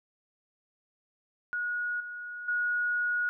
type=tone with level steps; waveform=sine; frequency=1451 Hz; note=F#6; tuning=34 cents flat; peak=-29 / -37 / -26 dBFS; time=1.53-3.29 s; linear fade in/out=0 ms; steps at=2 / 2.48 s; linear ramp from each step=5 ms; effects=none